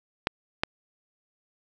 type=clicks; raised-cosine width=0.3 ms; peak=-7 dBFS; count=2; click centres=0.271 / 0.635 s; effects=none